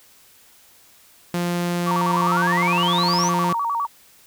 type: tone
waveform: sawtooth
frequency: 174.61 Hz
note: F3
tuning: in tune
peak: -17 dBFS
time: 1.34-3.53 s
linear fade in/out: 2 ms
type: tone with vibrato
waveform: sine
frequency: 1027 Hz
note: C6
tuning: 33 cents flat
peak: -20 dBFS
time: 1.86-3.87 s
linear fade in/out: 20 ms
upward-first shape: square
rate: 9.8 Hz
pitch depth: 180 cents each way
type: exponential sweep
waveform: sine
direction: up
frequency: 853 to 6440 Hz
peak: -22 dBFS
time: 2.06-3.31 s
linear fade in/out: 50 ms
effects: white hiss -52 dBFS RMS until 4.26 s